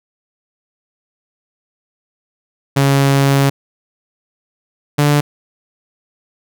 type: tone pair in turn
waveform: sawtooth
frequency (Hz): 138.4 / 146.15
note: C#3 / D3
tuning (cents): -2 / -8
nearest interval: minor second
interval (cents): 94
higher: second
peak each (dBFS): -6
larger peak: neither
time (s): 2.76-3.5 / 4.98-5.21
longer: first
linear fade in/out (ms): 10
effects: none